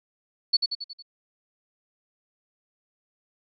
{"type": "tone with echo", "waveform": "sine", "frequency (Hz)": 4438, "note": "C#8", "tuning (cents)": 1, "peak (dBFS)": -16, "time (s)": [0.53, 0.57], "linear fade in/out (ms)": 10, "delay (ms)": 91, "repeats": 5, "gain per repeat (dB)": -5, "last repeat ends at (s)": 1.025, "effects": []}